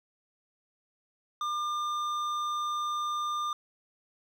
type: tone with hard clipping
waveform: sine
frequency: 1200 Hz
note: D6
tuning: 37 cents sharp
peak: -31 dBFS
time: 1.41-3.53 s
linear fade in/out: 2 ms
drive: 9 dB
effects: none